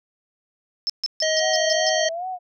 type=tone bursts; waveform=sine; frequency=5274 Hz; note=E8; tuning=in tune; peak=-20 dBFS; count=7; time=0.87-1.892 s; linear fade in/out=0 ms; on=26 ms; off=140 ms
type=harmonic tone; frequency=630 Hz; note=D#5; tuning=21 cents sharp; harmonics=1 / 3 / 5 / 7 / 9 / 10; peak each=-21 / -26 / -28 / -29 / -31 / -31 dBFS; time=1.22-2.09 s; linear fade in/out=5 ms
type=tone with vibrato; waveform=sine; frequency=700 Hz; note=F5; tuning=4 cents sharp; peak=-26 dBFS; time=1.39-2.39 s; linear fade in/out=50 ms; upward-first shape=sine; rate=2.5 Hz; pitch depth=120 cents each way
effects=none